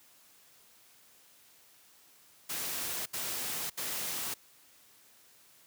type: noise bursts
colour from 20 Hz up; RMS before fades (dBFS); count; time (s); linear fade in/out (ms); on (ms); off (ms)
white; -36; 3; 2.49-4.342; 10; 570; 71
effects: white hiss -61 dBFS RMS until 5.66 s + high-pass 80 Hz 12 dB/octave